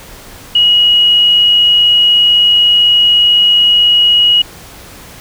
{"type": "tone", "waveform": "sine", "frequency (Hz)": 2901, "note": "F#7", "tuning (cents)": -35, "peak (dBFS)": -5, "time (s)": [0.55, 4.42], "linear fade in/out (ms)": 5, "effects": ["pink hiss -34 dBFS RMS until 5.2 s"]}